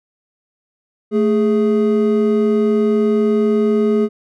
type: tone pair together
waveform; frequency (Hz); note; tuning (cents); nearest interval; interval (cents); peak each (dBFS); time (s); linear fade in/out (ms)
triangle; 220 / 416; A3 / G#4; 0 / +3; major seventh; 1103; -13; 1.11-4.09; 50
effects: none